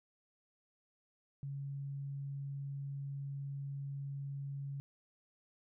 sine tone, 139.4 Hz, C#3, 10 cents sharp, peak -39 dBFS, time 1.43-4.8 s, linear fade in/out 0 ms, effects none

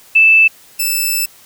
sine / 5% pulse tone pair in turn, 2637 / 2637 Hz, E7 / E7, 0 / 0 cents, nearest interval unison, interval 0 cents, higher neither, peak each -5 dBFS, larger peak neither, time 0.15-0.48 / 0.79-1.26 s, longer second, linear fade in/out 10 ms, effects white hiss -44 dBFS RMS until 1.45 s

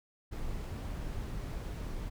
brown noise, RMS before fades -38 dBFS, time 0.31-2.1 s, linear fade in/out 20 ms, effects none

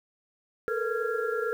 sine tone cluster, 435.9 / 465.3 / 486.6 / 1381 / 1657 Hz, A4 / A#4 / B4 / F6 / G#6, -16 / -3 / -26 / -20 / -4 cents, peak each -31 / -32 / -35 / -33 / -38 dBFS, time 0.68-1.53 s, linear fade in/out 0 ms, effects 9-bit

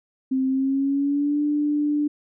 sine tone with pitch glide, 262.9 to 295.1 Hz, C4 to D4, +8 to +8 cents, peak -19 dBFS, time 0.31-2.08 s, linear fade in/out 10 ms, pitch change +200 cents, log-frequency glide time 0.47-1.42 s, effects none

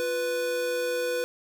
square tone pair together, 350 / 495 Hz, F4 / B4, +4 / +4 cents, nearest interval tritone, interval 600 cents, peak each -37 / -27 dBFS, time 0-1.24 s, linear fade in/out 0 ms, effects none

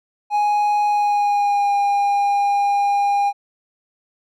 triangle tone with pitch glide, 830.6 to 807.9 Hz, G#5 to G#5, 0 to -48 cents, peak -13 dBFS, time 0.3-3.33 s, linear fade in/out 50 ms, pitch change -48 cents, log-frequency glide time 0.87-1.74 s, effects none

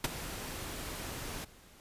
pink noise with ADSR envelope, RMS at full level -27 dBFS, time 0.04-1.45 s, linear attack 4 ms, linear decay 21 ms, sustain -14 dB, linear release 12 ms, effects pink hiss -58 dBFS RMS until 1.8 s + resampled to 32000 Hz

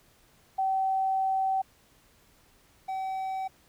sine / triangle tone pair in turn, 767 / 763.6 Hz, G5 / G5, -38 / -46 cents, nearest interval unison, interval 8 cents, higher first, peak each -24 / -28 dBFS, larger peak first, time 0.58-1.62 / 2.88-3.48 s, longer first, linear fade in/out 10 ms, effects pink hiss -62 dBFS RMS until 3.68 s

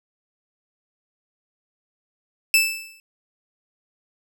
sawtooth tone with exponential decay, 2637 Hz, E7, in tune, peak -8 dBFS, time 2.54-3 s, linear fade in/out 1 ms, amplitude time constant 100 ms, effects none

